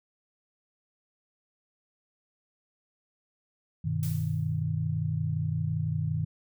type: chord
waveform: sine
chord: G augmented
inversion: none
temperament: equal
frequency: 98 / 123.47 / 155.56 Hz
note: G2 / B2 / D#3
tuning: 0 / 0 / 0 cents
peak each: -32 / -33 / -29 dBFS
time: 3.84-6.25 s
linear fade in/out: 10 ms
type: noise with exponential decay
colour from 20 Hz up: blue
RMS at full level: -39 dBFS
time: 4.03-4.63 s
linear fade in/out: 0 ms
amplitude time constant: 130 ms
effects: none